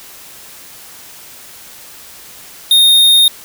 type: tone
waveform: square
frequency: 3689 Hz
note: A#7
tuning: 19 cents flat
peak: -6 dBFS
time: 2.71-3.28 s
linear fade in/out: 2 ms
effects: white hiss -36 dBFS RMS until 3.44 s